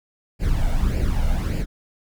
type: noise with flanger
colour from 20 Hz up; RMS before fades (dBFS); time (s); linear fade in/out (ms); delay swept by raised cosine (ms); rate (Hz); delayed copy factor
brown; -20; 0.39-1.66; 50; 0.41 to 1.41; 1.7; +0.65
effects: none